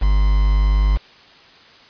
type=tone with quantisation; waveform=triangle; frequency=50.3 Hz; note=G1; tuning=45 cents sharp; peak=-10 dBFS; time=0.01-0.98 s; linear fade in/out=20 ms; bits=5; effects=white hiss -46 dBFS RMS until 1.89 s + resampled to 11025 Hz